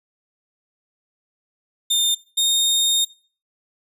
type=tone pair in turn; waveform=sawtooth; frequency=3620 / 3685 Hz; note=A7 / A#7; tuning=+48 / -21 cents; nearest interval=unison; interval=31 cents; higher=second; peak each=-13 dBFS; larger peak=neither; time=1.9-2.15 / 2.37-3.05 s; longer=second; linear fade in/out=10 ms; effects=noise-tail reverb RT60 0.4 s tail -21 dB re dry + resampled to 32000 Hz